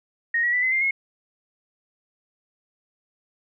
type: tone with pitch steps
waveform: sine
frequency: 1864.7 / 1921.6 / 1980.2 / 2041 / 2103 / 2167 Hz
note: A#6 / B6 / B6 / C7 / C7 / C#7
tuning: 0 / -48 / +4 / -44 / +8 / -40 cents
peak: -19 dBFS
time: 0.34-0.91 s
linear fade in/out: 5 ms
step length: 95 ms
effects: none